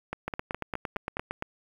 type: two click trains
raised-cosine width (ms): 0.5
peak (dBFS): -17 / -16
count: 6 / 11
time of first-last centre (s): 0.13-1.17 / 0.28-1.424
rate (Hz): 4.81 / 8.74
effects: 8-bit